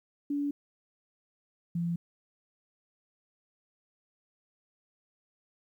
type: tone pair in turn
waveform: sine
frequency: 286.8 / 170.53 Hz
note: D4 / F3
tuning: -41 / -41 cents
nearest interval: major sixth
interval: 900 cents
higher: first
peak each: -28 dBFS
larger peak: neither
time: 0.3-0.51 / 1.75-1.96 s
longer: neither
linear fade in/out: 5 ms
effects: 11-bit